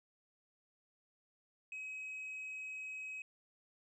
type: tone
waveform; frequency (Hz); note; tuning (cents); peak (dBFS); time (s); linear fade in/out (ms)
sine; 2544; D#7; +38; -40; 1.72-3.22; 2
effects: tanh soft clip ceiling -41 dBFS